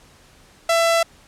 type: tone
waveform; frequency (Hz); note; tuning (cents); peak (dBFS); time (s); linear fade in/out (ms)
sawtooth; 668; E5; +23; -11; 0.69-1.03; 5
effects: pink hiss -51 dBFS RMS until 1.27 s + low-pass 10000 Hz 12 dB/octave